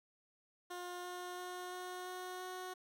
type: tone with pitch steps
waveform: 15% pulse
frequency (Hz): 356.4 / 358.7 / 361 / 363.3 / 365.6 / 367.9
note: F4 / F4 / F#4 / F#4 / F#4 / F#4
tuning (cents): +35 / +46 / -43 / -32 / -21 / -10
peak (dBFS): -37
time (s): 0.7-2.74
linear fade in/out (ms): 10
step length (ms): 340
effects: none